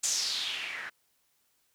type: noise with low-pass filter sweep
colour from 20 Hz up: blue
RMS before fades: -33 dBFS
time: 0.03-0.9 s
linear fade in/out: 10 ms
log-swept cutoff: 7200 to 1600 Hz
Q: 4
effects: white hiss -72 dBFS RMS until 1.74 s